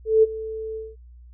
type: tone with ADSR envelope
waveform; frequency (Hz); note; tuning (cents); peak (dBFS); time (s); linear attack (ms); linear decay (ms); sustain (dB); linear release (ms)
sine; 440; A4; 0; -10; 0.05-0.96; 180; 26; -18; 200
effects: added 60 Hz sine -43 dBFS peak until 1.33 s